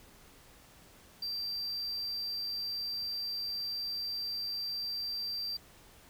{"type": "tone", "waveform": "triangle", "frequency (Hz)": 4699, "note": "D8", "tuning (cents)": 0, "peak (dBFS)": -33, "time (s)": [1.22, 5.57], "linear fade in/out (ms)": 5, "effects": ["pink hiss -58 dBFS RMS until 6.09 s"]}